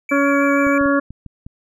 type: tone with vibrato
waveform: triangle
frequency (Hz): 2300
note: D7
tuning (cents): -37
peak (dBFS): -23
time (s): 0.09-0.78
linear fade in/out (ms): 2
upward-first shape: sine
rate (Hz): 6.3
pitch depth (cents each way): 19
type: harmonic tone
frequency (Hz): 280.7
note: C#4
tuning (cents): +22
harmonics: 1 / 2 / 4 / 5 / 6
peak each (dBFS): -16 / -19 / -22 / -23 / -24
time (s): 0.11-1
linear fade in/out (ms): 10
type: clicks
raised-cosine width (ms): 5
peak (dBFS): -22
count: 6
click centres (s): 0.668 / 0.812 / 0.859 / 1.106 / 1.263 / 1.465
effects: none